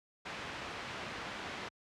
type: low-pass noise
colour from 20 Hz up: white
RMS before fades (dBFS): -43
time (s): 0.25-1.69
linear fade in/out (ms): 10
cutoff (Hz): 2300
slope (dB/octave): 12
effects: high-pass 60 Hz 12 dB/octave + low-pass 8000 Hz 12 dB/octave